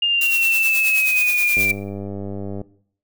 sine linear sweep, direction down, 2827 to 2349 Hz, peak -15 dBFS, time 0.02-1.72 s, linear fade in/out 5 ms
blue noise with tremolo, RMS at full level -24 dBFS, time 0.21-1.71 s, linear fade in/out 2 ms, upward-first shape sine, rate 9.4 Hz, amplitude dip 65%
click train, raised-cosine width 2 ms, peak -17 dBFS, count 105, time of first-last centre 1.57-2.614 s, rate 99.6 Hz
effects noise-tail reverb RT60 0.6 s tail -19 dB re dry

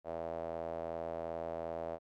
sawtooth tone with band-pass filter, 82.7 Hz, E2, 6 cents sharp, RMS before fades -40 dBFS, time 0.04-1.99 s, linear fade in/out 50 ms, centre 620 Hz, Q 4.6, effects MP3 96 kbps

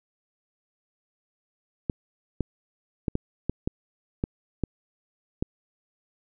clicks, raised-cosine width 3 ms, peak -12 dBFS, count 9, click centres 1.898 / 2.407 / 3.082 / 3.154 / 3.496 / 3.675 / 4.239 / 4.637 / 5.425 s, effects none

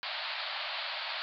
white band-pass noise, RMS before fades -37 dBFS, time 0.03-1.22 s, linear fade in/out 0 ms, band 580 to 4600 Hz, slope 96 dB/octave, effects none

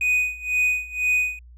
triangle tone with tremolo, 2489 Hz, D#7, in tune, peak -15 dBFS, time 0.01-1.39 s, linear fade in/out 2 ms, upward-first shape sine, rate 2 Hz, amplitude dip 90%, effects added 60 Hz sine -43 dBFS peak until 1.57 s

